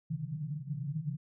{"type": "band-pass noise", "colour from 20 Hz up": "white", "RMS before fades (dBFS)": -37, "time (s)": [0.1, 1.17], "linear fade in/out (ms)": 10, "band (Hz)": [130, 160], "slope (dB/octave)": 96, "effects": []}